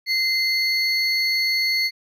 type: tone pair together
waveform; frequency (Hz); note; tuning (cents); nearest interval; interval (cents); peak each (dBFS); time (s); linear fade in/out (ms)
triangle; 2073 / 4393; C7 / C#8; -17 / -16; octave + minor second; 1301; -20; 0.06-1.91; 50
effects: none